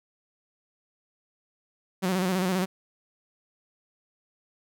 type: tone with vibrato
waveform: sawtooth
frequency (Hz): 185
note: F#3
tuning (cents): 0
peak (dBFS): -20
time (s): 2.02-2.66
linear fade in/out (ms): 20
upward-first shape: square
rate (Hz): 15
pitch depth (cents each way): 53
effects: none